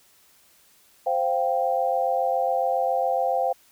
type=chord; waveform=sine; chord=C suspended fourth; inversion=none; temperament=just; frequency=523.3 / 697.7 / 784.9 Hz; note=C5 / F5 / G5; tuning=0 / -2 / +2 cents; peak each=-25 dBFS; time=1.06-3.53 s; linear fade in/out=10 ms; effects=white hiss -58 dBFS RMS until 3.71 s